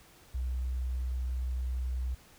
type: tone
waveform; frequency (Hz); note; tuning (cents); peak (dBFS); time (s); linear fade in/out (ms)
sine; 63; B1; +35; -30; 0.34-2.15; 10
effects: pink hiss -58 dBFS RMS until 2.38 s